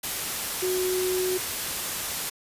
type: tone in noise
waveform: sine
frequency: 368.8 Hz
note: F#4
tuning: 6 cents flat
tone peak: -24 dBFS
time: 0.62-1.38 s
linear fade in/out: 10 ms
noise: white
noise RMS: -30 dBFS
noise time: 0.03-2.3 s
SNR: +3 dB
effects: resampled to 32000 Hz